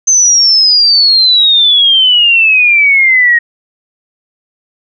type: exponential sweep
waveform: sine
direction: down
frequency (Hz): 6272 to 1869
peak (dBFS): -4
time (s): 0.07-3.39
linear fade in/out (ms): 10
effects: none